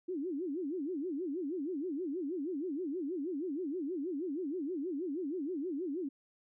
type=tone with vibrato; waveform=sine; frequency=320.3 Hz; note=E4; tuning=50 cents flat; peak=-34 dBFS; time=0.08-6.09 s; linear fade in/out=10 ms; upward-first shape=sine; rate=6.3 Hz; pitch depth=290 cents each way; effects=none